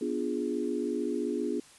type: chord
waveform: sine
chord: B diminished seventh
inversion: none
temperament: equal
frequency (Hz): 246.9 / 293.7 / 349.2 / 415.3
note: B3 / D4 / F4 / Ab4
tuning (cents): 0 / 0 / 0 / 0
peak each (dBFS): -34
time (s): 0.01-1.6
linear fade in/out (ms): 5
effects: white hiss -55 dBFS RMS until 1.78 s + resampled to 24000 Hz